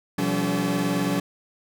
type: tone cluster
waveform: 40% pulse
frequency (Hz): 124.6 / 172.5 / 191.5 / 284.8 / 432.1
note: B2 / F3 / G3 / C#4 / A4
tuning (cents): +16 / -21 / -40 / +47 / -31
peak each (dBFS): -33 / -27 / -27 / -25 / -33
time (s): 0.18-1.2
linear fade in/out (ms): 5
effects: none